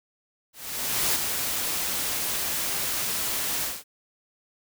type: noise with ADSR envelope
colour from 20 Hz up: white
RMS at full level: -23 dBFS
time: 0.53-3.84 s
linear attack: 620 ms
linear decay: 13 ms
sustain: -5 dB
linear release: 210 ms
effects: none